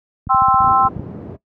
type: clicks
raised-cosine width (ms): 5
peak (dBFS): -15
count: 12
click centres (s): 0.271 / 0.346 / 0.42 / 0.484 / 0.543 / 0.605 / 0.644 / 0.675 / 0.712 / 0.851 / 0.965 / 0.995
type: chord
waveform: sine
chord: C major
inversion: second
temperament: equal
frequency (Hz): 784 / 1046.5 / 1318.5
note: G5 / C6 / E6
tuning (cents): 0 / 0 / 0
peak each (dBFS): -15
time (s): 0.29-0.89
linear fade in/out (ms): 20
type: band-pass noise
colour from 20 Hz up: pink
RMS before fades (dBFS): -32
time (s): 0.6-1.37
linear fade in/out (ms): 20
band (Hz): 120 to 390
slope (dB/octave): 12
effects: noise-tail reverb RT60 0.1 s tail -17 dB re dry + high-pass 60 Hz 12 dB/octave